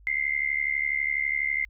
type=tone with amplitude modulation; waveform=sine; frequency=2090 Hz; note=C7; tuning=2 cents flat; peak=-20 dBFS; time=0.07-1.65 s; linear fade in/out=0 ms; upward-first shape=sine; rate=72.1 Hz; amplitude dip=90%; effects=added 50 Hz sine -50 dBFS peak until 1.69 s